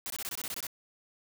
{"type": "noise bursts", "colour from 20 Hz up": "white", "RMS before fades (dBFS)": -37, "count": 10, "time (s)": [0.06, 0.668], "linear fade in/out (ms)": 0, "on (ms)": 41, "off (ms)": 22, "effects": []}